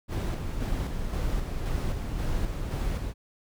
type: noise with tremolo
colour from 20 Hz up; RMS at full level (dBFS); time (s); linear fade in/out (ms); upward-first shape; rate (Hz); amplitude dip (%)
brown; -28; 0.08-3.14; 50; square; 1.9; 35
effects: none